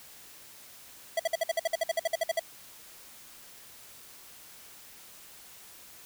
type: tone bursts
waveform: square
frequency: 659 Hz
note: E5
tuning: 1 cent flat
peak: -25 dBFS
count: 16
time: 1.17-2.396 s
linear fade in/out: 5 ms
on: 26 ms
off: 54 ms
effects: white hiss -51 dBFS RMS until 6.05 s